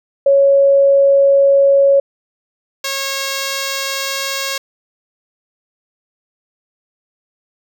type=tone pair in turn; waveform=sine / 5% pulse; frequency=554.4 / 545.5 Hz; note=C#5 / C#5; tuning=0 / -28 cents; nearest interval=unison; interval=28 cents; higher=first; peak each=-7 dBFS; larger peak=neither; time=0.26-2 / 2.84-4.58 s; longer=neither; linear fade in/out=5 ms; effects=none

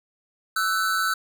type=tone pair together; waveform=square; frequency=1318.5 / 1503.8 Hz; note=E6 / F#6; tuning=0 / +28 cents; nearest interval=major second; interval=228 cents; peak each=-25 / -25 dBFS; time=0.56-1.14 s; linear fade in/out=5 ms; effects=none

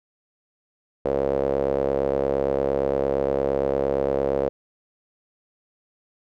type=tone with band-pass filter; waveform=sawtooth; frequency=68.7 Hz; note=C#2; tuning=15 cents flat; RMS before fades=-23 dBFS; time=1.05-4.49 s; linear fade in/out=0 ms; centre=510 Hz; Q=4.9; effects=none

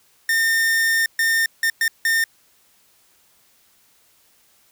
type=tone bursts at uneven times; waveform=45% pulse; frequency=1815 Hz; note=A#6; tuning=47 cents flat; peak=-16 dBFS; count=5; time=0.29-1.06 / 1.19-1.46 / 1.63-1.7 / 1.81-1.88 / 2.05-2.24 s; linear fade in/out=2 ms; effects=white hiss -58 dBFS RMS until 4.71 s

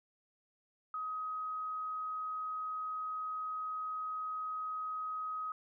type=tone; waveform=sine; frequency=1262 Hz; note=D#6; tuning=24 cents sharp; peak=-36 dBFS; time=0.94-5.52 s; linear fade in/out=2 ms; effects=none

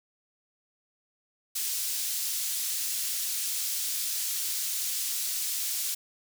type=high-pass noise; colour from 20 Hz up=pink; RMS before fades=-31 dBFS; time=1.55-5.95 s; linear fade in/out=10 ms; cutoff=5300 Hz; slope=12 dB/octave; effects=none

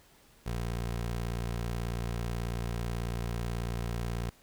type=tone; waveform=20% pulse; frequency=58.27 Hz; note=A#1; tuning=in tune; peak=-27 dBFS; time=0.46-4.3 s; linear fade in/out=5 ms; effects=pink hiss -61 dBFS RMS until 4.42 s

